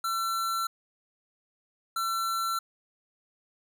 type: tone pair in turn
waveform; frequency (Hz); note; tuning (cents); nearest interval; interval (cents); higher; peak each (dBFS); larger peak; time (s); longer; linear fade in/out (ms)
square; 1350 / 1350; E6 / E6; +41 / +41; unison; 0; neither; -28; neither; 0.04-0.67 / 1.96-2.59; neither; 5
effects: none